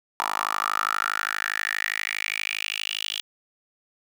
10% pulse tone with high-pass filter sweep, 52.4 Hz, G#1, 16 cents sharp, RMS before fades -28 dBFS, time 0.2-3.21 s, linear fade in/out 0 ms, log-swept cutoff 1000 to 3200 Hz, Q 5.8, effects none

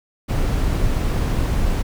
brown noise, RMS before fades -19 dBFS, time 0.28-1.83 s, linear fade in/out 20 ms, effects none

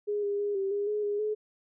sine tone with pitch steps, 414.1 / 405.3 / 409.7 / 389.3 / 406.8 / 420.2 / 410.9 / 426.2 Hz, G#4 / G#4 / G#4 / G4 / G#4 / G#4 / G#4 / G#4, -5 / -42 / -24 / -12 / -36 / +20 / -18 / +45 cents, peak -27 dBFS, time 0.07-1.35 s, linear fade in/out 20 ms, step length 160 ms, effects none

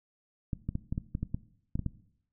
clicks, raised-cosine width 5 ms, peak -19 dBFS, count 11, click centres 0.532 / 0.69 / 0.754 / 0.925 / 0.979 / 1.151 / 1.23 / 1.345 / 1.755 / 1.793 / 1.863 s, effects noise-tail reverb RT60 0.7 s tail -18 dB re dry

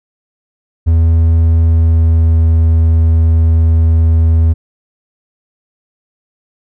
triangle tone with pitch glide, 82 to 81.39 Hz, E2 to E2, -9 to -21 cents, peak -4 dBFS, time 0.86-4.54 s, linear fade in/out 20 ms, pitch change -12 cents, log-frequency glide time 1.68-2.38 s, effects none

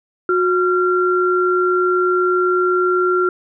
sine tone pair together, 363.9 / 1374 Hz, F#4 / F6, -29 / -29 cents, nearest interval octave + major seventh, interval 2300 cents, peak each -15 / -17 dBFS, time 0.29-3.29 s, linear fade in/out 2 ms, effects none

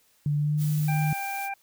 sine tone with pitch glide, 146.83 to 151.13 Hz, D3 to D3, 0 to +50 cents, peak -22 dBFS, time 0.26-1.13 s, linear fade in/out 2 ms, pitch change +50 cents, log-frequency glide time 0.37-0.6 s
blue noise, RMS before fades -40 dBFS, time 0.57-1.5 s, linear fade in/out 50 ms
harmonic tone, 791 Hz, G5, 15 cents sharp, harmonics 1 / 2 / 3, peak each -31 / -40 / -35 dBFS, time 0.88-1.54 s, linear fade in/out 5 ms
effects white hiss -64 dBFS RMS until 1.62 s

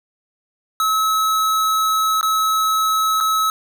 square tone with dropouts, 1292 Hz, E6, 35 cents flat, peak -16 dBFS, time 0.8-3.5 s, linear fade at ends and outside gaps 1 ms, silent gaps 2.211-2.229 / 3.203-3.208 s, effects none

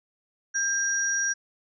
sine tone pair together, 1600 / 5741 Hz, G6 / F8, +35 / +47 cents, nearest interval octave + minor seventh, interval 2212 cents, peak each -26 dBFS, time 0.54-1.34 s, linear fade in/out 20 ms, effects none

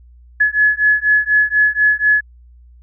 sine beating tone pair, 1700 / 1704.1 Hz, G#6 / G#6, +40 / +44 cents, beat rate 4.1 Hz, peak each -14 dBFS, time 0.4-2.21 s, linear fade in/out 10 ms, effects added 60 Hz sine -41 dBFS peak until 2.82 s

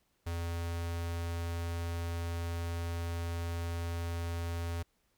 square tone with notch filter, 84.7 Hz, E2, 48 cents sharp, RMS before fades -36 dBFS, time 0.26-4.83 s, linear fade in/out 10 ms, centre 190 Hz, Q 1.1, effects pink hiss -75 dBFS RMS until 5.17 s

